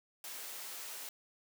white high-pass noise, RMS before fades -45 dBFS, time 0.24-1.09 s, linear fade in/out 2 ms, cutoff 390 Hz, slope 12 dB/octave, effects none

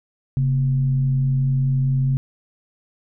sine tone with frequency modulation, 134.2 Hz, C3, 44 cents sharp, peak -16 dBFS, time 0.37-2.17 s, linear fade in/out 0 ms, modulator 99.5 Hz, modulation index 0.31, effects none

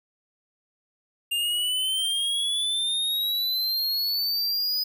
square exponential sweep, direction up, 2794 to 5000 Hz, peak -24 dBFS, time 1.31-4.84 s, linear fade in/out 10 ms, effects 10-bit

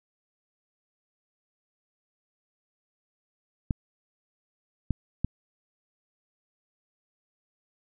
clicks, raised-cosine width 5 ms, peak -13 dBFS, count 3, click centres 3.708 / 4.907 / 5.246 s, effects none

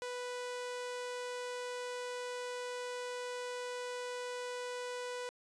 sawtooth tone, 493.9 Hz, B4, in tune, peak -35 dBFS, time 0.02-5.29 s, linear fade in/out 0 ms, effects resampled to 22050 Hz

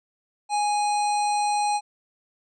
harmonic tone, 829 Hz, G#5, 3 cents flat, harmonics 1 / 3 / 5 / 7 / 9 / 10, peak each -21 / -35 / -35 / -40 / -42 / -37 dBFS, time 0.49-1.81 s, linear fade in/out 50 ms, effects none

